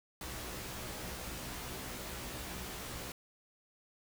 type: noise with comb filter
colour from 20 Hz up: pink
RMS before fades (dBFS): -43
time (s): 0.21-3.12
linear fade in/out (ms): 2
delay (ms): 16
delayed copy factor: +0.9
effects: none